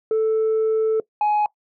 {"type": "tone pair in turn", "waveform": "sine", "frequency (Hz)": [440, 839.3], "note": ["A4", "G#5"], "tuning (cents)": [0, 18], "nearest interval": "major seventh", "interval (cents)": 1118, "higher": "second", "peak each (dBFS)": -14, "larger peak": "neither", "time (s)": [[0.11, 1], [1.21, 1.46]], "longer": "first", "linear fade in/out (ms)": 2, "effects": ["noise-tail reverb RT60 0.1 s tail -21 dB re dry", "tanh soft clip ceiling -15 dBFS"]}